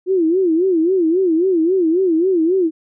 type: tone with vibrato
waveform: sine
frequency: 349.2 Hz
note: F4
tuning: in tune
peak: -12 dBFS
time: 0.06-2.71 s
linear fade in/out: 50 ms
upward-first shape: sine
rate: 3.7 Hz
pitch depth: 170 cents each way
effects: none